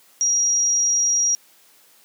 sine tone, 5710 Hz, F8, 37 cents sharp, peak -16 dBFS, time 0.21-1.35 s, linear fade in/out 0 ms, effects white hiss -54 dBFS RMS until 2.04 s + high-pass 200 Hz 12 dB/octave

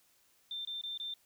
sine tone bursts, 3578 Hz, A7, 28 cents sharp, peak -37 dBFS, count 4, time 0.51-1.139 s, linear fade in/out 2 ms, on 140 ms, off 23 ms, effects white hiss -69 dBFS RMS until 1.25 s

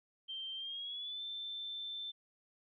sine tone with pitch glide, 3142 to 3547 Hz, G7 to A7, +3 to +13 cents, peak -40 dBFS, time 0.28-2.12 s, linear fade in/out 20 ms, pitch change +210 cents, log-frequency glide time 0.56-1.22 s, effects none

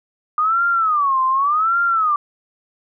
sine tone with vibrato, 1205 Hz, D6, 44 cents sharp, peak -14 dBFS, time 0.38-2.16 s, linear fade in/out 2 ms, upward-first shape sine, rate 0.87 Hz, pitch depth 250 cents each way, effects none

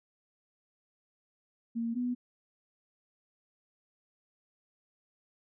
sine tone pair in turn, 231.3 / 246.3 Hz, A#3 / B3, -13 / -5 cents, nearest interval minor second, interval 108 cents, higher second, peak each -30 / -29 dBFS, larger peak second, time 1.75-1.95 / 1.95-2.15 s, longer neither, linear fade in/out 20 ms, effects none

